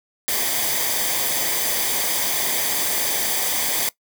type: noise with comb filter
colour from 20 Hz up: white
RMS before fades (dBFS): -22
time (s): 0.28-3.89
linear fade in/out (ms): 0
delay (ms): 0.73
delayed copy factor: -0.6
effects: noise-tail reverb RT60 0.1 s tail -20 dB re dry